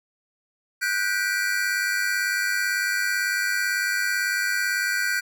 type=chord; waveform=square; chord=G major seventh; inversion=third; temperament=just; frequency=1470 / 1568 / 1960 / 2352 Hz; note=F#6 / G6 / B6 / D7; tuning=-12 / 0 / -14 / +2 cents; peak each=-27 / -27 / -31 / -33 dBFS; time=0.81-5.21 s; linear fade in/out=20 ms; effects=none